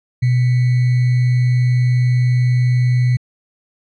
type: tone with sample-and-hold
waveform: sine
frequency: 124.3 Hz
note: B2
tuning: 12 cents sharp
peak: -11 dBFS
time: 0.22-3.17 s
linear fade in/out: 10 ms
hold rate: 2100 Hz
effects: low-pass 4000 Hz 12 dB/octave